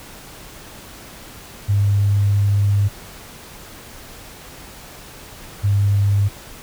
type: tone pair in turn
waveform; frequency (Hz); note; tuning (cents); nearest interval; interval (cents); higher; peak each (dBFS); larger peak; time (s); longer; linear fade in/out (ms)
sine; 101 / 100.6; G#2 / G2; -48 / +45; unison; 7; first; -13; neither; 1.68-2.89 / 5.63-6.29; first; 20
effects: pink hiss -39 dBFS RMS until 6.62 s